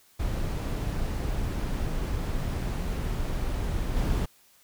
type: noise with level steps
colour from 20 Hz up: brown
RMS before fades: -29 / -26 dBFS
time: 0.19-4.26 s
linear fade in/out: 10 ms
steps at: 3.96 s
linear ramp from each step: 10 ms
effects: white hiss -60 dBFS RMS until 4.63 s